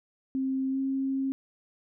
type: tone with pitch glide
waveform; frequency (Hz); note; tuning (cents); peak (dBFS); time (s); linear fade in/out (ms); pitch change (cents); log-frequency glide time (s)
sine; 265.2 to 268.7; C4 to C4; +23 to +46; -26; 0.35-1.32; 0; +23; 0.7-0.78
effects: none